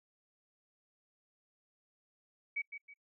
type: tone with echo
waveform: sine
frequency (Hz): 2268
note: C#7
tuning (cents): +39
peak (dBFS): -33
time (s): 2.56-2.62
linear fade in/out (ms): 10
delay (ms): 160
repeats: 2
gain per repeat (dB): -9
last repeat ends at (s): 2.94
effects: noise-tail reverb RT60 0.1 s tail -24 dB re dry